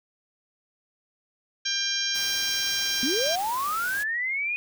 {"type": "harmonic tone", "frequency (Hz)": 795, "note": "G5", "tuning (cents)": 24, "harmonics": [2, 3, 4, 5, 6, 7, 8], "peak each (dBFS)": [-33, -36, -31, -33, -35, -29, -35], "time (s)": [1.65, 3.36], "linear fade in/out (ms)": 10}
{"type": "noise", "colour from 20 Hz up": "white", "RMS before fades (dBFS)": -37, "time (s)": [2.14, 4.04], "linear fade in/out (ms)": 20}
{"type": "linear sweep", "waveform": "sine", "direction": "up", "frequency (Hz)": [233.1, 2487], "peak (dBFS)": -25, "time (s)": [3.03, 4.56], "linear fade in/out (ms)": 0}
{"effects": []}